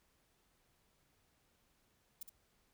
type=noise with echo; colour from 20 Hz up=violet; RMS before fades=-45 dBFS; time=2.21-2.23 s; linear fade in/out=5 ms; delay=65 ms; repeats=1; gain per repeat=-7 dB; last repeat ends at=2.295 s; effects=pink hiss -75 dBFS RMS until 2.73 s